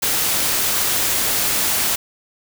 white noise, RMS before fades -19 dBFS, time 0.02-1.96 s, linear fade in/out 10 ms, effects none

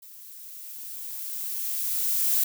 violet noise with level ramp, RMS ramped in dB -47 to -22 dBFS, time 0.02-2.44 s, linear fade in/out 5 ms, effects none

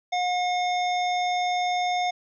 harmonic tone with a mistuned harmonic, 720 Hz, F#5, 47 cents flat, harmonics 1 / 3 / 5 / 7 / 9, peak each -23 / -32 / -34 / -41 / -44 dBFS, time 0.12-2.11 s, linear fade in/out 10 ms, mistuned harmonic 7, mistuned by +87 cents, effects none

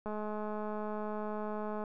click train, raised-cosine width 1 ms, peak -26 dBFS, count 378, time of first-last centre 0.06-1.838 s, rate 212 Hz, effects none

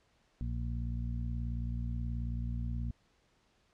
harmonic tone, 58.6 Hz, A#1, 10 cents sharp, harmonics 1 / 2 / 3 / 4, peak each -35 / -38 / -48 / -44 dBFS, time 0.41-2.91 s, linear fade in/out 0 ms, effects pink hiss -71 dBFS RMS until 3.73 s + low-pass 6000 Hz 12 dB/octave

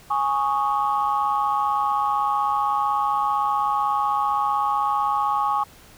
sine chord, Ab suspended fourth, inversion none, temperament equal, 830.6 / 1108.7 / 1244.5 Hz, Ab5 / Db6 / Eb6, 0 / 0 / 0 cents, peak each -22 / -22 / -27 dBFS, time 0.1-5.64 s, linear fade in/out 10 ms, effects tanh soft clip ceiling -11 dBFS + pink hiss -49 dBFS RMS until 5.97 s

